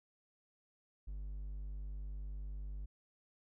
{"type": "tone", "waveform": "triangle", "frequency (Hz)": 50, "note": "G1", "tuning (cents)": 35, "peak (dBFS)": -39, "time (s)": [1.07, 2.86], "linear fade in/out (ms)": 10, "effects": []}